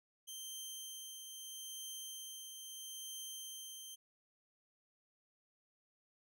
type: tone with tremolo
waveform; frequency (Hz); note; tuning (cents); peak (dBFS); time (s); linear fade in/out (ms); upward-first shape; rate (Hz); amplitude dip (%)
15% pulse; 3136; G7; 0; -37; 0.27-3.96; 20; triangle; 0.77; 40
effects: none